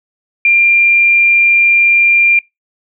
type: tone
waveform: sine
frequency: 2387 Hz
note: D7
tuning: 28 cents sharp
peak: -6 dBFS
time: 0.45-2.39 s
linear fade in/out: 2 ms
effects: noise-tail reverb RT60 0.2 s tail -25 dB re dry